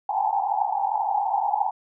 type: band-pass noise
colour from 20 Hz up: white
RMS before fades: -24 dBFS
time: 0.09-1.71 s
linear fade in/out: 5 ms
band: 770 to 880 Hz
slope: 96 dB/octave
effects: none